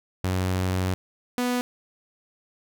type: tone pair in turn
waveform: sawtooth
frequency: 92.7 / 246.7 Hz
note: F#2 / B3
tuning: +4 / -2 cents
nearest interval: octave + perfect fourth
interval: 1694 cents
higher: second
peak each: -19 dBFS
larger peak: neither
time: 0.24-0.94 / 1.38-1.61 s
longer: first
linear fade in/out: 0 ms
effects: none